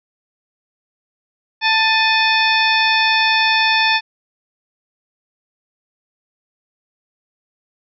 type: harmonic tone with a mistuned harmonic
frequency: 885 Hz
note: A5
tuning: 10 cents sharp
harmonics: 1 / 2 / 3 / 4 / 5 / 6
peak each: -18 / -18 / -18 / -20 / -24 / -24 dBFS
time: 1.61-4.01 s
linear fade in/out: 50 ms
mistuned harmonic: 3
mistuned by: -100 cents
effects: none